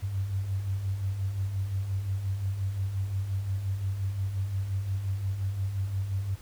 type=beating tone pair; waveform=sine; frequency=92.5 / 98.2 Hz; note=F#2 / G2; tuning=0 / +4 cents; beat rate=5.7 Hz; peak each=-37 / -28 dBFS; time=0.02-6.36 s; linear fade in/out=20 ms; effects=added 60 Hz sine -52 dBFS peak until 6.41 s + pink hiss -53 dBFS RMS until 6.41 s